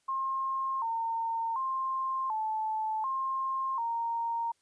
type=tone with pitch steps; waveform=sine; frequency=1067 / 912 / 1056 / 872 / 1063 / 927 Hz; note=C6 / A#5 / C6 / A5 / C6 / A#5; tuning=+34 / -38 / +16 / -16 / +27 / -10 cents; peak=-29 dBFS; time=0.08-4.52 s; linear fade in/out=10 ms; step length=740 ms; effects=white hiss -73 dBFS RMS until 4.61 s + resampled to 22050 Hz